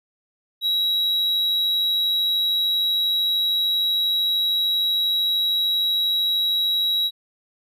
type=tone; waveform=triangle; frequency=3869 Hz; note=B7; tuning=36 cents flat; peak=-17 dBFS; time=0.61-7.11 s; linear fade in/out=50 ms; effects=none